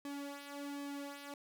sawtooth tone with flanger, 283.9 Hz, C#4, 41 cents sharp, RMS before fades -45 dBFS, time 0.05-1.34 s, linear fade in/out 2 ms, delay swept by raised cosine 1.4 to 3.4 ms, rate 1.3 Hz, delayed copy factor -0.7, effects none

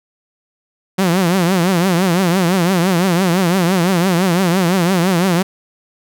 sawtooth tone with vibrato, 180 Hz, F#3, 47 cents flat, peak -8 dBFS, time 0.98-5.43 s, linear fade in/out 10 ms, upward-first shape triangle, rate 5.9 Hz, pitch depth 170 cents each way, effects none

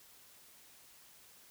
silence, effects white hiss -60 dBFS RMS until 1.5 s

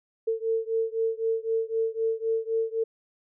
sine beating tone pair, 448.1 / 452 Hz, A4 / A4, +32 / +47 cents, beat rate 3.9 Hz, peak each -27 / -28 dBFS, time 0.27-2.84 s, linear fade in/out 10 ms, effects none

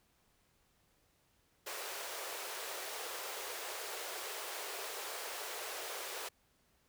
pink high-pass noise, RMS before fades -43 dBFS, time 1.66-6.29 s, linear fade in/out 10 ms, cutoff 390 Hz, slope 48 dB/octave, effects pink hiss -73 dBFS RMS until 6.88 s

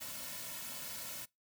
white noise with comb filter, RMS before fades -44 dBFS, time 0-1.26 s, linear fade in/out 20 ms, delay 2.5 ms, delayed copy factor -0.8, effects noise-tail reverb RT60 0.2 s tail -24 dB re dry

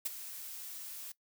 blue noise with ADSR envelope, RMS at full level -32 dBFS, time 0.05-1.12 s, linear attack 10 ms, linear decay 20 ms, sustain -13 dB, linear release 6 ms, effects noise-tail reverb RT60 0.1 s tail -19 dB re dry

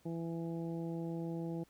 harmonic tone, 166.5 Hz, E3, 18 cents sharp, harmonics 1 / 2 / 3 / 4 / 5, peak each -39 / -41 / -47 / -53 / -54 dBFS, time 0.05-1.64 s, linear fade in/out 10 ms, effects pink hiss -69 dBFS RMS until 1.69 s

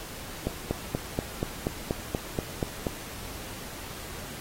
click train, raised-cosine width 2 ms, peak -13 dBFS, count 11, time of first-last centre 0.47-2.868 s, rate 4.17 Hz, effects pink hiss -41 dBFS RMS until 4.4 s + AAC 48 kbps

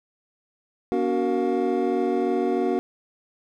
triangle tone cluster, 243.4 / 286.4 / 373.1 / 467.1 / 710 Hz, B3 / D4 / F#4 / A#4 / F5, -25 / -43 / +14 / +3 / +28 cents, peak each -26 / -26 / -22 / -27 / -28 dBFS, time 0.92-2.79 s, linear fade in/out 0 ms, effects none

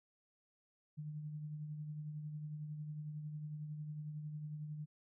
sine tone with tremolo, 151.1 Hz, D3, 50 cents sharp, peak -40 dBFS, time 0.97-4.86 s, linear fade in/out 20 ms, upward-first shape triangle, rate 11 Hz, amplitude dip 45%, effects none

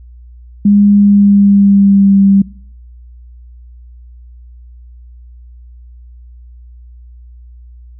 sine tone with pitch glide, 203.7 to 196.87 Hz, G#3 to G3, -33 to +8 cents, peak -4 dBFS, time 0.65-2.42 s, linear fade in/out 5 ms, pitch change -59 cents, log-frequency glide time 0.9-2.18 s, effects noise-tail reverb RT60 0.6 s tail -23 dB re dry + added 60 Hz sine -33 dBFS peak until 7.99 s

